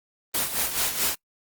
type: noise with tremolo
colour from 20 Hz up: white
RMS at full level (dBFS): -23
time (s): 0.34-1.15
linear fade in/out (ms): 5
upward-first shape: sine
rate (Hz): 4.6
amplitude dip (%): 65
effects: noise-tail reverb RT60 0.1 s tail -25 dB re dry + Opus 24 kbps